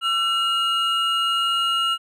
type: tone pair together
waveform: triangle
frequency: 1349.8 / 2863 Hz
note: E6 / F7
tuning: +41 / +42 cents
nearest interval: octave + minor second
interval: 1301 cents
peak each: -20 dBFS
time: 0.01-1.98 s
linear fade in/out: 50 ms
effects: none